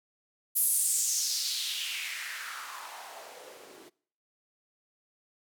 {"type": "noise with band-pass filter sweep", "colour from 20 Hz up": "blue", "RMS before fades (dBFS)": -33, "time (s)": [0.55, 3.9], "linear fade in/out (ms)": 20, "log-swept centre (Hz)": [12000, 310], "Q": 3, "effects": ["noise-tail reverb RT60 0.6 s tail -24 dB re dry"]}